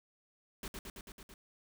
pink noise with echo, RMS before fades -42 dBFS, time 0.63-0.68 s, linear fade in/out 2 ms, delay 110 ms, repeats 6, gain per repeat -2 dB, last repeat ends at 1.34 s, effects none

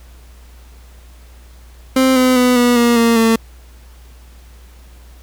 30% pulse tone with pitch steps, 261.6 / 255.3 / 249.2 / 243.2 / 237.4 / 231.7 / 226.2 Hz, C4 / C4 / B3 / B3 / A#3 / A#3 / A3, 0 / -42 / +16 / -26 / +32 / -10 / +48 cents, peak -7 dBFS, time 1.96-3.36 s, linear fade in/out 5 ms, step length 200 ms, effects added 60 Hz sine -38 dBFS peak until 5.22 s + pink hiss -49 dBFS RMS until 5.22 s

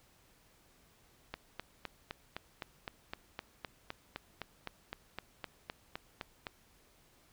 click train, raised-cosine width 0.3 ms, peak -23 dBFS, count 21, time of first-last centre 1.34-6.468 s, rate 3.9 Hz, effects pink hiss -66 dBFS RMS until 7.32 s

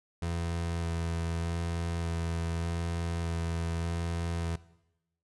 30% pulse tone with vibrato, 84 Hz, E2, 33 cents sharp, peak -28 dBFS, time 0.22-4.56 s, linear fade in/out 5 ms, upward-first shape square, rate 0.83 Hz, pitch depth 10 cents each way, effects noise-tail reverb RT60 0.9 s tail -19 dB re dry + resampled to 24000 Hz

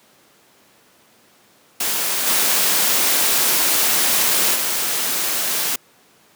white noise with level steps, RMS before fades -21 / -17 / -21 dBFS, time 1.8-5.76 s, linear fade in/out 5 ms, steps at 2.26 / 4.54 s, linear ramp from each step 20 ms, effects pink hiss -53 dBFS RMS until 6.35 s + high-pass 200 Hz 12 dB/octave

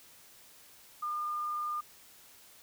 sine tone with vibrato, 1209 Hz, D6, 50 cents sharp, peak -32 dBFS, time 1.02-1.81 s, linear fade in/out 10 ms, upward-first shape square, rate 20 Hz, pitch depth 8 cents each way, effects white hiss -57 dBFS RMS until 2.62 s

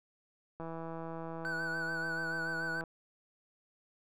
click train, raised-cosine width 1 ms, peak -29 dBFS, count 368, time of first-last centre 0.6-2.838 s, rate 164 Hz
triangle tone with vibrato, 1500 Hz, F#6, 23 cents sharp, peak -33 dBFS, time 1.45-2.81 s, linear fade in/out 0 ms, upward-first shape sine, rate 6.9 Hz, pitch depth 48 cents each way
effects none

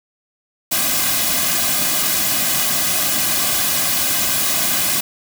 white noise with comb filter, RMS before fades -18 dBFS, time 0.71-5.01 s, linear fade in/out 10 ms, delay 2.2 ms, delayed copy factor -0.7, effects none

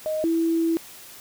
sine tone pair in turn, 622.3 / 329.7 Hz, D#5 / E4, 0 / 0 cents, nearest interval major seventh, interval 1100 cents, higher first, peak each -23 / -19 dBFS, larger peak second, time 0.06-0.24 / 0.24-0.77 s, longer second, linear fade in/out 0 ms, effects white hiss -44 dBFS RMS until 1.2 s

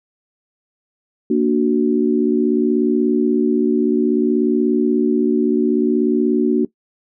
sine chord, Bb augmented, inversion none, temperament equal, 233.1 / 293.7 / 370 Hz, Bb3 / D4 / F#4, 0 / 0 / 0 cents, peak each -17 dBFS, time 1.3-6.65 s, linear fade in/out 5 ms, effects noise-tail reverb RT60 0.1 s tail -19 dB re dry

